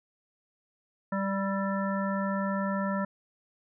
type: harmonic tone with a mistuned harmonic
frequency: 196 Hz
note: G3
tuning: in tune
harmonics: 1 / 3 / 5 / 7 / 9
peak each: -29 / -34 / -36 / -37 / -39 dBFS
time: 1.12-3.05 s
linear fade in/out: 5 ms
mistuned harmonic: 7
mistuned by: -38 cents
effects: none